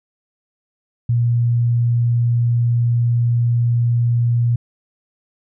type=tone; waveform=sine; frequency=118.9 Hz; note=A#2; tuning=35 cents sharp; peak=-13 dBFS; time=1.09-4.56 s; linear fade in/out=5 ms; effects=none